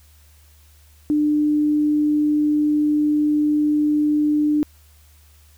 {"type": "tone", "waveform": "sine", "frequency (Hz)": 298.9, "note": "D4", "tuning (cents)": 31, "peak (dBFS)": -15, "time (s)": [1.1, 4.63], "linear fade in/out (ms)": 0, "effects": ["added 75 Hz sine -49 dBFS peak until 5.57 s", "white hiss -56 dBFS RMS until 5.57 s"]}